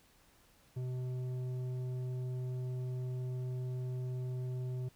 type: tone with tanh clipping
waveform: triangle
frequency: 126.8 Hz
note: B2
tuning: 46 cents sharp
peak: -37 dBFS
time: 0.76-4.89 s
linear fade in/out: 10 ms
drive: 13 dB
effects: pink hiss -66 dBFS RMS until 4.95 s